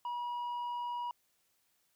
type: tone with tanh clipping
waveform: sine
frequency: 965 Hz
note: B5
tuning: 40 cents flat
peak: -36 dBFS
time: 0.05-1.11 s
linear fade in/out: 2 ms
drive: 4 dB
effects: white hiss -75 dBFS RMS until 1.95 s